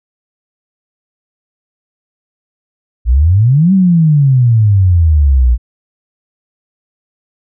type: exponential two-way sweep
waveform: sine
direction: up then down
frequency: 54.9 to 196 to 57.3 Hz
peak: -5 dBFS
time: 3.05-5.58 s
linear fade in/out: 50 ms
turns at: 3.73 s
effects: none